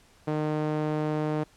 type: tone with band-pass filter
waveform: sawtooth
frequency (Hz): 152.8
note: D#3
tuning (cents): -31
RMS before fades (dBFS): -28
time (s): 0.27-1.44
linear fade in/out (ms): 10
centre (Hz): 460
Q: 0.77
effects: pink hiss -59 dBFS RMS until 1.56 s + low-pass 10000 Hz 12 dB/octave